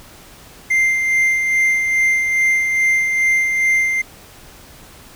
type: tone with tremolo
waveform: triangle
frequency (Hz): 2093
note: C7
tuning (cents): 0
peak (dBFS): -10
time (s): 0.7-4.02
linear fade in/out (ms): 10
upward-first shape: sine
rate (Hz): 2.4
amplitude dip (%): 40
effects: pink hiss -42 dBFS RMS until 5.15 s